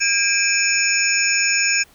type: tone cluster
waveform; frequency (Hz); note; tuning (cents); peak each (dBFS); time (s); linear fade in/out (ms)
sine; 1618 / 2365 / 2557 / 5340 / 6740; G#6 / D7 / D#7 / E8 / G#8; -46 / +12 / +47 / +22 / +25; -22; 0-1.84; 20
effects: pink hiss -52 dBFS RMS until 1.94 s